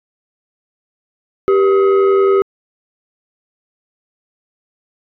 sine tone with frequency modulation, 392 Hz, G4, in tune, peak -7 dBFS, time 1.48-2.42 s, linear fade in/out 0 ms, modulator 875 Hz, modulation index 0.56, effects tanh soft clip ceiling -6 dBFS

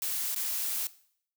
blue noise with dropouts, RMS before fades -32 dBFS, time 0.02-0.87 s, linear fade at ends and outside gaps 1 ms, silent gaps 0.347-0.361 s, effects noise-tail reverb RT60 0.6 s tail -18 dB re dry

